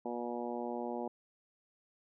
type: harmonic tone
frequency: 120 Hz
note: B2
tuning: 49 cents flat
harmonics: 2 / 3 / 4 / 5 / 6 / 7 / 8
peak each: -41 / -42 / -43 / -44 / -45 / -44 / -50 dBFS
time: 0.05-1.08 s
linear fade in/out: 5 ms
effects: none